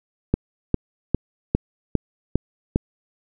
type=click train; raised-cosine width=3 ms; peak=-4 dBFS; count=7; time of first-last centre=0.34-2.759 s; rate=2.48 Hz; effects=none